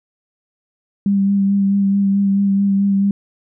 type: tone with vibrato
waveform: sine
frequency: 198 Hz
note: G3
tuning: 18 cents sharp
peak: -12 dBFS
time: 1.06-3.11 s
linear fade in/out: 2 ms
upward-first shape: sine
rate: 4.6 Hz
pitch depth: 19 cents each way
effects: none